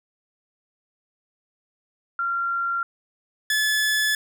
sine / sawtooth tone pair in turn, 1379 / 1722 Hz, F6 / A6, -22 / -38 cents, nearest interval major third, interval 384 cents, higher second, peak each -22 / -16 dBFS, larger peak second, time 2.19-2.83 / 3.5-4.15 s, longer second, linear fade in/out 2 ms, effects none

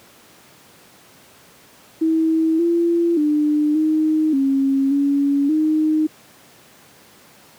sine tone with pitch steps, 321.7 / 340 / 299.3 / 311.7 / 271.8 / 281.7 / 310.4 Hz, E4 / F4 / D4 / D#4 / C#4 / C#4 / D#4, -42 / -46 / +33 / +3 / -34 / +28 / -4 cents, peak -14 dBFS, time 2.01-6.07 s, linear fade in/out 10 ms, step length 580 ms, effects pink hiss -48 dBFS RMS until 7.58 s + high-pass 150 Hz 12 dB/octave

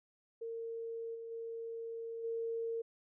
sine tone with level steps, 457.8 Hz, A#4, 31 cents flat, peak -39 / -43 / -40 / -35 dBFS, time 0.41-2.82 s, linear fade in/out 10 ms, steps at 1.14 / 1.3 / 2.23 s, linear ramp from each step 20 ms, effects none

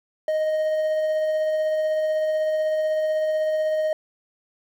triangle tone with tremolo, 622.3 Hz, D#5, in tune, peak -17 dBFS, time 0.28-3.93 s, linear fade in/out 2 ms, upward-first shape triangle, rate 16 Hz, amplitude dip 25%, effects 9-bit

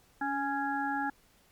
harmonic tone with a mistuned harmonic, 277.2 Hz, C#4, in tune, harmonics 1 / 3 / 5 / 6, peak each -35 / -32 / -39 / -36 dBFS, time 0.21-1.1 s, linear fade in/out 5 ms, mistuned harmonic 1, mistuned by +21 cents, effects pink hiss -64 dBFS RMS until 1.51 s + MP3 96 kbps

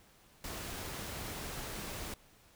pink noise, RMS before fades -42 dBFS, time 0.44-2.14 s, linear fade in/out 2 ms, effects pink hiss -63 dBFS RMS until 2.55 s

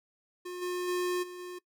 square tone with level steps, 358.8 Hz, F4, 47 cents sharp, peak -38 / -32 / -29 / -42 / -40 dBFS, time 0.45-1.59 s, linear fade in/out 10 ms, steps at 0.61 / 0.87 / 1.22 / 1.38 s, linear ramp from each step 20 ms, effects noise-tail reverb RT60 0.1 s tail -21 dB re dry

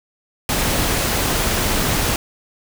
pink noise, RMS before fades -19 dBFS, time 0.49-2.16 s, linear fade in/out 2 ms, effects none

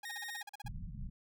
sawtooth tone bursts, 824 Hz, G#5, 14 cents flat, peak -40 dBFS, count 11, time 0.03-0.682 s, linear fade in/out 5 ms, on 22 ms, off 41 ms
sawtooth tone, 1858 Hz, A#6, 6 cents flat, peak -38 dBFS, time 0.05-0.42 s, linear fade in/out 2 ms
pink low-pass noise, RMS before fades -43 dBFS, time 0.64-1.1 s, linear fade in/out 10 ms, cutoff 200 Hz, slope 48 dB/octave
effects none

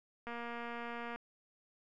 click train, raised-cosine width 0.5 ms, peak -29 dBFS, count 211, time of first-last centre 0.27-1.16 s, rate 236 Hz, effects none

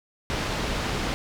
pink low-pass noise, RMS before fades -28 dBFS, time 0.3-1.14 s, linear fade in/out 0 ms, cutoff 4900 Hz, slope 12 dB/octave, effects none

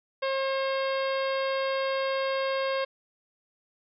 harmonic tone, 537 Hz, C5, 45 cents sharp, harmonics 1 / 2 / 3 / 4 / 5 / 6 / 7 / 8 / 9, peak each -27 / -33 / -37 / -39 / -41 / -43 / -44 / -45 / -46 dBFS, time 0.22-2.85 s, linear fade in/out 10 ms, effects none

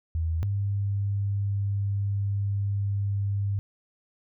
sine tone pair in turn, 81.4 / 100.17 Hz, E2 / G2, -21 / +38 cents, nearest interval major third, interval 359 cents, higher second, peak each -24 dBFS, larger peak neither, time 0.15-0.43 / 0.43-3.59 s, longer second, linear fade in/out 0 ms, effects none

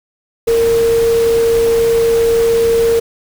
sine tone in noise, 460.9 Hz, A#4, 20 cents flat, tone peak -9 dBFS, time 0.47-3 s, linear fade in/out 10 ms, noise pink, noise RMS -25 dBFS, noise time 0.47-3 s, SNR +13 dB, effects none

